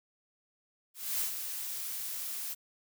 blue noise with ADSR envelope, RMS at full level -31 dBFS, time 0.94-2.55 s, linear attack 260 ms, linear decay 110 ms, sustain -7 dB, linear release 23 ms, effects none

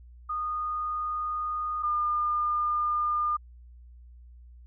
sine tone pair in turn, 1230 / 1208.2 Hz, D#6 / D6, -20 / +49 cents, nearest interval unison, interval 31 cents, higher first, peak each -28 / -24 dBFS, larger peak second, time 0.29-1.83 / 1.83-3.37 s, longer neither, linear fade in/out 10 ms, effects added 60 Hz sine -47 dBFS peak until 4.66 s

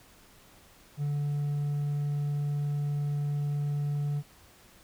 triangle tone with hard clipping, 145.2 Hz, D3, 19 cents flat, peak -28 dBFS, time 0.97-4.23 s, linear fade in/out 50 ms, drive 5 dB, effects pink hiss -57 dBFS RMS until 4.83 s

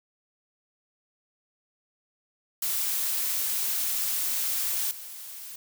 blue noise with level steps, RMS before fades -28 / -41 dBFS, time 2.62-5.56 s, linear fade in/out 5 ms, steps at 4.91 s, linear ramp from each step 2 ms, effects none

